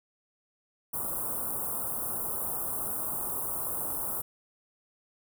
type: band-stop noise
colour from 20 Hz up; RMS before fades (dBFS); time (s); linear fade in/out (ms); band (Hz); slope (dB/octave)
white; -33; 0.93-4.22; 10; 1300 to 9100; 48
effects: none